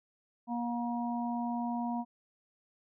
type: harmonic tone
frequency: 238.1 Hz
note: A#3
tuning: 37 cents sharp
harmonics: 1 / 3 / 4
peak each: -33 / -38 / -39 dBFS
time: 0.47-2.05 s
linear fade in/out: 50 ms
effects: none